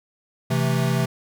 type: chord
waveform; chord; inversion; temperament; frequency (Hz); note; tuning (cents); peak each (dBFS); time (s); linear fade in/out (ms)
square; A minor; first; equal; 130.81 / 164.81 / 220; C3 / E3 / A3; 0 / 0 / 0; -22 / -25 / -28; 0.5-1.06; 10
effects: none

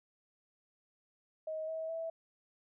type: tone with pitch steps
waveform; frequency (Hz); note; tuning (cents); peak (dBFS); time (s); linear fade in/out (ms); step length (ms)
sine; 630 / 642.5 / 655.2; D#5 / E5 / E5; +21 / -45 / -11; -36; 1.47-2.1; 5; 210
effects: none

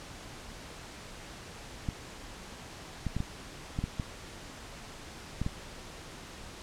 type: clicks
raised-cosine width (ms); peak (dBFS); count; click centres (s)
5; -19; 9; 1.888 / 3.067 / 3.166 / 3.204 / 3.789 / 3.84 / 3.998 / 5.416 / 5.464
effects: pink hiss -46 dBFS RMS until 6.62 s + low-pass 8000 Hz 12 dB/octave

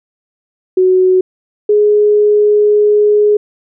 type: tone pair in turn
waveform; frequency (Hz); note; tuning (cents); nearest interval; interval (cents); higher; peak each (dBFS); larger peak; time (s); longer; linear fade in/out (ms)
sine; 371.1 / 417.9; F#4 / G#4; +5 / +11; major second; 206; second; -6; neither; 0.77-1.21 / 1.69-3.37; second; 5
effects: none

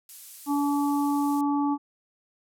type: noise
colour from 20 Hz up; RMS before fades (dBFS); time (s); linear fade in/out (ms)
violet; -39; 0.09-1.41; 2
type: harmonic tone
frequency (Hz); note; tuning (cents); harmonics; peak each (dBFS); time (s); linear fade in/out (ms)
286.6; D4; -42; 1 / 3 / 4; -23 / -29 / -34; 0.46-1.78; 50
effects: low-pass 12000 Hz 12 dB/octave

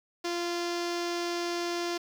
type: tone with low-pass filter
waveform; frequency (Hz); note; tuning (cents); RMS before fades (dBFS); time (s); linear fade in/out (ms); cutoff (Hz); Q
sawtooth; 346.1; F4; -16; -32; 0.24-1.98; 10; 5400; 2.3
effects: 8-bit

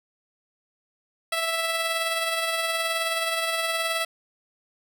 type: tone with tremolo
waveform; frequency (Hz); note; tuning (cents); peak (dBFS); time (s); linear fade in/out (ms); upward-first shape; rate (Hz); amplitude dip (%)
10% pulse; 659.3; E5; 0; -14; 1.32-4.05; 5; triangle; 19; 40
effects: none

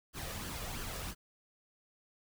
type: noise with flanger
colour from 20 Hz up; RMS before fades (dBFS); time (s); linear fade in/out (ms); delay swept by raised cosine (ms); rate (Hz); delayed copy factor
pink; -41; 0.13-1.15; 50; 0.64 to 1.74; 3; +0.5
effects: none

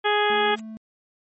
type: harmonic tone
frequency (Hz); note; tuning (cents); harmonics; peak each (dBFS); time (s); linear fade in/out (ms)
416.5; G#4; +5; 1 / 2 / 3 / 4 / 5 / 6 / 7 / 8; -23 / -23 / -28 / -26 / -31 / -33 / -34 / -29; 0.04-0.56; 20
type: tone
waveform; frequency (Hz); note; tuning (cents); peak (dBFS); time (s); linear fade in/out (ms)
triangle; 220; A3; 0; -32; 0.3-0.77; 0
type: noise with exponential growth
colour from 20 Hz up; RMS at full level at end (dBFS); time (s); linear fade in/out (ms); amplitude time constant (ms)
white; -37; 0.51-0.6; 5; 19
effects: MP3 32 kbps

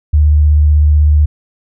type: tone with vibrato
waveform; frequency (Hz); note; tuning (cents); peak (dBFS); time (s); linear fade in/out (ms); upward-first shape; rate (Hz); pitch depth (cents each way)
sine; 75; D2; +37; -5; 0.13-1.26; 10; sine; 16; 19
effects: none

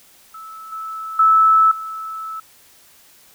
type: tone with level steps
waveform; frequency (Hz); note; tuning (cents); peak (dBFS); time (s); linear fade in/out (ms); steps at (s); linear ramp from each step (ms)
sine; 1308; E6; -14; -33 / -26 / -9 / -26; 0.34-2.4; 5; 0.72 / 1.19 / 1.71; 5
effects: white hiss -50 dBFS RMS until 3.34 s

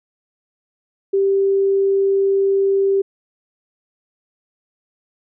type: tone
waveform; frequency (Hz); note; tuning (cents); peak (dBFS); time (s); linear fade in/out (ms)
sine; 392; G4; 0; -13; 1.13-3.02; 10
effects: none

